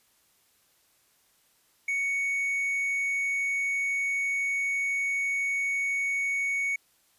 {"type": "tone", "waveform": "triangle", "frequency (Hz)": 2227, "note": "C#7", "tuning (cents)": 7, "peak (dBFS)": -24, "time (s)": [1.88, 6.76], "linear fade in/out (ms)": 5, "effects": ["white hiss -66 dBFS RMS until 7.18 s", "resampled to 32000 Hz"]}